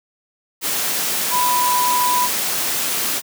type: tone in noise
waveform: sine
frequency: 987.8 Hz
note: B5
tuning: in tune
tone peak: -16 dBFS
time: 1.3-2.29 s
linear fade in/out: 50 ms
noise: white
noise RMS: -21 dBFS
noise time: 0.61-3.22 s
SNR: +2 dB
effects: high-pass 150 Hz 12 dB/octave